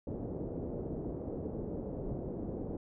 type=low-pass noise; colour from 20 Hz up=white; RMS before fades=-39 dBFS; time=0.07-2.77 s; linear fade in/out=2 ms; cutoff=470 Hz; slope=24 dB/octave; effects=none